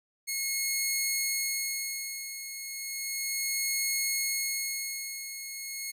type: tone with tremolo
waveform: 10% pulse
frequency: 2172 Hz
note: C#7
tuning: 36 cents flat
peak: -18 dBFS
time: 0.27-5.92 s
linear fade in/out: 20 ms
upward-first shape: sine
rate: 0.34 Hz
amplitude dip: 70%
effects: none